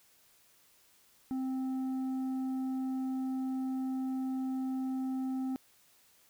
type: tone with tanh clipping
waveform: sine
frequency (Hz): 261.6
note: C4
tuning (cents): 0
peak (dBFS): -33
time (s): 1.31-5.56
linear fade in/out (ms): 0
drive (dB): 6
effects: white hiss -65 dBFS RMS until 6.29 s